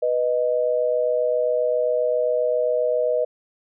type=tone pair together; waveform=sine; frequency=492.5 / 620 Hz; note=B4 / D#5; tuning=-5 / -6 cents; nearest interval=major third; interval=399 cents; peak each=-21 dBFS; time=0.02-3.25 s; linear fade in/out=10 ms; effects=none